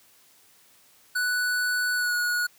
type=tone with pitch glide; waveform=square; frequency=1482 to 1454.9 Hz; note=F#6 to F#6; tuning=+2 to -30 cents; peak=-24 dBFS; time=1.15-2.47 s; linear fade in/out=10 ms; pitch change=-32 cents; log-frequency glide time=1.95-2.15 s; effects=white hiss -58 dBFS RMS until 2.58 s + high-pass 80 Hz 12 dB/octave